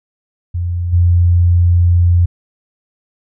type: tone with level steps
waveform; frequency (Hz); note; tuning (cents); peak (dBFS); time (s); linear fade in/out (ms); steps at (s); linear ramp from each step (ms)
sine; 87.31; F2; 0; -15 / -7; 0.54-2.26; 10; 0.92; 20
effects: none